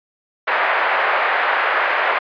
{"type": "band-pass noise", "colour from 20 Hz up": "white", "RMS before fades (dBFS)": -18, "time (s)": [0.47, 2.19], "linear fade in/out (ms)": 10, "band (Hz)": [530, 2000], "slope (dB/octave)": 24, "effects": ["resampled to 11025 Hz"]}